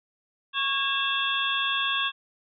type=tone cluster; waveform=sine; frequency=1106 / 1633 / 2687 / 3330 / 3566 Hz; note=C#6 / G#6 / E7 / G#7 / A7; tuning=-4 / -30 / +33 / +4 / +22 cents; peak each=-30 / -30 / -30 / -29 / -32 dBFS; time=0.53-2.12 s; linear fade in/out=50 ms; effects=none